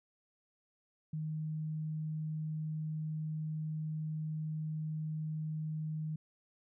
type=tone; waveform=sine; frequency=155.56 Hz; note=D#3; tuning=in tune; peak=-35 dBFS; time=1.13-6.16 s; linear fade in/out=5 ms; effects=none